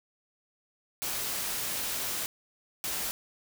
white noise bursts at uneven times, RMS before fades -33 dBFS, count 2, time 1.02-2.26 / 2.84-3.11 s, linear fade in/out 0 ms, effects none

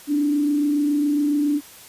sine tone with frequency modulation, 291.9 Hz, D4, 10 cents flat, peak -17 dBFS, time 0.07-1.61 s, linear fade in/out 50 ms, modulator 27.2 Hz, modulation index 0.35, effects white hiss -44 dBFS RMS until 1.88 s + resampled to 32000 Hz

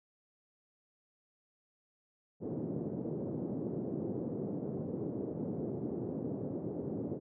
white band-pass noise, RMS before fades -38 dBFS, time 2.4-7.2 s, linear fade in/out 50 ms, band 120 to 420 Hz, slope 24 dB/octave, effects none

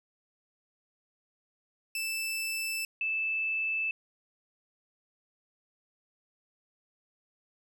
sawtooth / sine tone pair in turn, 2643 / 2631 Hz, E7 / E7, +4 / -4 cents, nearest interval unison, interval 8 cents, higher first, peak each -28 dBFS, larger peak neither, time 1.95-2.85 / 3.01-3.91 s, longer neither, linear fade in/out 2 ms, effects none

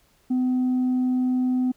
sine tone with tanh clipping, 253.6 Hz, B3, 46 cents sharp, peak -20 dBFS, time 0.3-1.72 s, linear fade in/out 10 ms, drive 1 dB, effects pink hiss -62 dBFS RMS until 1.76 s

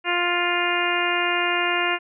harmonic tone, 350.7 Hz, F4, 7 cents sharp, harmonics 1 / 2 / 3 / 4 / 5 / 6 / 7 / 8, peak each -28 / -28 / -28 / -28 / -28 / -28 / -28 / -28 dBFS, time 0.04-1.99 s, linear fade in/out 50 ms, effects none

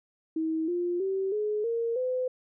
sine tone with pitch steps, 320 / 351 / 385 / 422.2 / 463.1 / 508 Hz, D#4 / F4 / G4 / G#4 / A#4 / B4, +49 / +9 / -31 / +29 / -11 / +49 cents, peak -26 dBFS, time 0.36-2.28 s, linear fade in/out 5 ms, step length 320 ms, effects none

